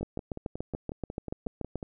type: two click trains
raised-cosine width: 2 ms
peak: -23 / -19 dBFS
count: 11 / 13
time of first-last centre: 0.01-1.828 / 0.03-1.757 s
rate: 5.5 / 6.95 Hz
effects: none